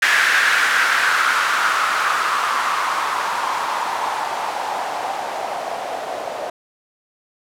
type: noise with low-pass filter sweep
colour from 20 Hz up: violet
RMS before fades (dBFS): -20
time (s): 0.02-6.5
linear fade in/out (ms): 5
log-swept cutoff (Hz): 1700 to 630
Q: 3.8
effects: none